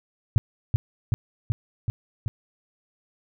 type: tone with echo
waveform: sine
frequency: 110 Hz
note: A2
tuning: in tune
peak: -13 dBFS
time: 0.36-0.38 s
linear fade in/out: 0 ms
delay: 380 ms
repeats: 5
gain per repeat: -2 dB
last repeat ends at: 2.28 s
effects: none